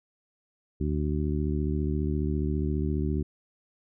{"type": "harmonic tone", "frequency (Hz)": 74.7, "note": "D2", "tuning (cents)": 30, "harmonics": [1, 2, 3, 4, 5], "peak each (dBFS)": [-28, -31, -33, -34, -35], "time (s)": [0.8, 3.23], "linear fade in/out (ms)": 10, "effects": []}